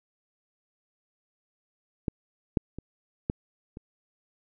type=clicks; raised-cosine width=3 ms; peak=-14 / -9 / -24 / -13 / -27 dBFS; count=5; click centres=2.082 / 2.572 / 2.786 / 3.299 / 3.771 s; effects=none